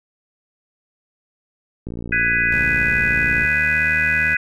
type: click train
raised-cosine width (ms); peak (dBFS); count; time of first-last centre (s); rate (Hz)
3; -17; 93; 1.87-3.451; 58.2
type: chord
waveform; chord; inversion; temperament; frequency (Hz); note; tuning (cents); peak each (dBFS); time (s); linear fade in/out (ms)
sine; G# minor seventh; third; just; 1495.1 / 1661.2 / 1993.5 / 2492; F#6 / G#6 / B6 / D#7; +18 / 0 / +16 / +2; -21; 2.12-4.37; 5
type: tone with pitch glide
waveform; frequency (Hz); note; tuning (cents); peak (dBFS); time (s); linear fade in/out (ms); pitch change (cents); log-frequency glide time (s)
20% pulse; 72.3 to 77.94; D2 to D#2; -27 to +4; -23; 2.51-4.35; 10; +131; 3.24-3.86
effects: none